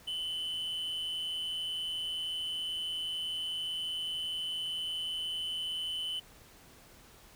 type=tone with amplitude modulation; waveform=triangle; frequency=3017 Hz; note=F#7; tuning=33 cents sharp; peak=-30 dBFS; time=0.07-6.2 s; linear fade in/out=10 ms; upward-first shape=sine; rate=165 Hz; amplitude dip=45%; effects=pink hiss -57 dBFS RMS until 7.35 s